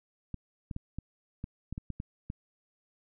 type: clicks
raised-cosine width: 5 ms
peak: -24 dBFS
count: 10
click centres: 0.343 / 0.712 / 0.764 / 0.986 / 1.441 / 1.726 / 1.779 / 1.903 / 2.001 / 2.301 s
effects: none